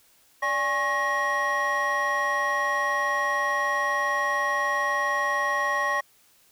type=tone cluster; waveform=triangle; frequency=583 / 820 / 1093 / 1888 Hz; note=D5 / G#5 / C#6 / A#6; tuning=-13 / -22 / -25 / +22 cents; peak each=-29 / -30 / -24 / -24 dBFS; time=0.42-6.01 s; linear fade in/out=10 ms; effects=tanh soft clip ceiling -14 dBFS + white hiss -60 dBFS RMS until 6.51 s

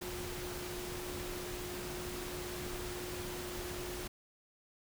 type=tone in noise; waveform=sine; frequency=359 Hz; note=F4; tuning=48 cents sharp; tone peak=-43 dBFS; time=0.01-4.08 s; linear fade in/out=10 ms; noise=pink; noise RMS=-43 dBFS; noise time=0.01-4.08 s; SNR=-3 dB; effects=none

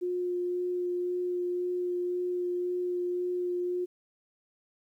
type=tone with vibrato; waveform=sine; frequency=357.1 Hz; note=F4; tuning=39 cents sharp; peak=-28 dBFS; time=0.01-3.86 s; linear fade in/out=20 ms; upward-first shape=sine; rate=1.9 Hz; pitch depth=9 cents each way; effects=11-bit

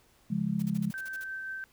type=chord; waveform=sine; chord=Db major; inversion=none; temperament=just; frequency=138.59 / 173.24 / 207.9 Hz; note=Db3 / F3 / Ab3; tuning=0 / -14 / +2 cents; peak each=-36 / -31 / -30 dBFS; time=0.3-0.91 s; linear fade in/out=10 ms
type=noise bursts; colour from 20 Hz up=white; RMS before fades=-49 dBFS; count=9; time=0.59-1.241 s; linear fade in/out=5 ms; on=35 ms; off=42 ms
type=tone with tremolo; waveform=sine; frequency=1551 Hz; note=G6; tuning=19 cents flat; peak=-34 dBFS; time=0.94-1.64 s; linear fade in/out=0 ms; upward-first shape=triangle; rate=5.7 Hz; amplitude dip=25%
effects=pink hiss -64 dBFS RMS until 1.72 s

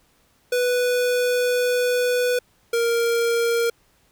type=tone pair in turn; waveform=square; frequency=493.6 / 466.7 Hz; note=B4 / A#4; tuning=-1 / +2 cents; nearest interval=minor second; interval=97 cents; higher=first; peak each=-19 dBFS; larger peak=neither; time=0.52-2.39 / 2.73-3.7 s; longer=first; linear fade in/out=5 ms; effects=pink hiss -61 dBFS RMS until 4.11 s

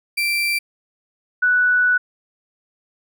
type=tone pair in turn; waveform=35% pulse / sine; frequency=2350 / 1480.4 Hz; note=D7 / F#6; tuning=+1 / 0 cents; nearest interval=minor sixth; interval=801 cents; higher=first; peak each=-16 / -13 dBFS; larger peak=second; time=0.17-0.59 / 1.42-1.98 s; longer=second; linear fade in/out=10 ms; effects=none

